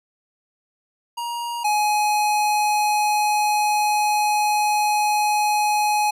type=tone pair in turn; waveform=square; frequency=946 / 840.1 Hz; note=A#5 / G#5; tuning=+25 / +20 cents; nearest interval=major second; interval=205 cents; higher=first; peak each=-26 / -18 dBFS; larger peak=second; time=1.17-1.64 / 1.64-6.11 s; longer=second; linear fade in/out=10 ms; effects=resampled to 32000 Hz